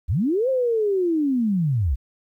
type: linear two-way sweep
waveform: sine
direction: up then down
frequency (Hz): 55 to 536 to 55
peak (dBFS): -18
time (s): 0.08-1.96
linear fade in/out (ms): 20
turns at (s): 0.49
effects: 10-bit